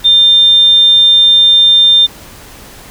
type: tone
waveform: sine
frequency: 3600 Hz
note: A7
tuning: 39 cents sharp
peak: -3 dBFS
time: 0.04-2.07 s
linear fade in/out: 20 ms
effects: pink hiss -34 dBFS RMS until 2.9 s